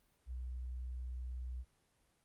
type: tone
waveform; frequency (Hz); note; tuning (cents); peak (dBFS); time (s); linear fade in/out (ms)
sine; 62.3; B1; +16; -40; 0.26-1.65; 50
effects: pink hiss -75 dBFS RMS until 2.24 s + Opus 32 kbps